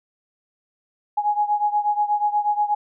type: beating tone pair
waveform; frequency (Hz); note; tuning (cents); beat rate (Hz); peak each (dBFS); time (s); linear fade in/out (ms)
sine; 830.6 / 838.9; G#5 / G#5; 0 / +17; 8.3; -20 / -23; 1.17-2.75; 10
effects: none